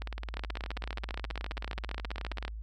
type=two click trains; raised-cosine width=0.3 ms; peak=-19 / -22 dBFS; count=32 / 47; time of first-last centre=0.37-2.451 / 0.02-2.48 s; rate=14.9 / 18.7 Hz; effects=added 54 Hz sine -37 dBFS peak until 2.62 s + MP3 96 kbps